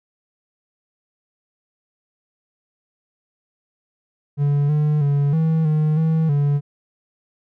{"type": "tone with pitch steps", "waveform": "triangle", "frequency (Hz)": [143.6, 150.3, 142.5, 160.7, 153.6, 160.5, 143.7], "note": ["D3", "D3", "C#3", "E3", "D#3", "E3", "D3"], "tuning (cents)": [-39, 40, 48, -44, -22, -46, -37], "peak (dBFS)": -13, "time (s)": [4.37, 6.61], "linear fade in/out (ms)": 50, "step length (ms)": 320, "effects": []}